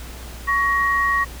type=tone pair together; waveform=sine; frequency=1120 / 1886.9 Hz; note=C#6 / A#6; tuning=+18 / +21 cents; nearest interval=major sixth; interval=903 cents; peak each=-19 dBFS; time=0.47-1.25 s; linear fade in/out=20 ms; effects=added 60 Hz sine -34 dBFS peak until 1.4 s + pink hiss -39 dBFS RMS until 1.4 s